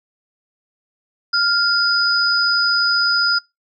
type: tone pair together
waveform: sine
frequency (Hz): 1396.9 / 4978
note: F6 / D#8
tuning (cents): 0 / 0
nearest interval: octave + minor seventh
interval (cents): 2200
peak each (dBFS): -17 / -16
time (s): 1.33-3.39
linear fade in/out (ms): 10
effects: noise-tail reverb RT60 0.2 s tail -24 dB re dry